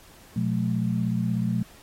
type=tone cluster; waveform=sine; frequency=122.3 / 178.8 / 215.4 Hz; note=B2 / F3 / A3; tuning=-16 / +41 / -37 cents; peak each=-27 dBFS; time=0.36-1.63 s; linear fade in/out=5 ms; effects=pink hiss -52 dBFS RMS until 1.82 s + AAC 48 kbps